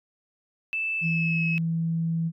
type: tone with pitch glide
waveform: sine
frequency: 2637 to 2574 Hz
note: E7 to E7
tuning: 0 to -42 cents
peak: -25 dBFS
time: 0.73-1.58 s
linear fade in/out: 0 ms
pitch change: -42 cents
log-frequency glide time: 0.96-1.44 s
type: tone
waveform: sine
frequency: 164.81 Hz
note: E3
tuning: in tune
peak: -23 dBFS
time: 1.01-2.32 s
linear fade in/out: 50 ms
effects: tanh soft clip ceiling -14 dBFS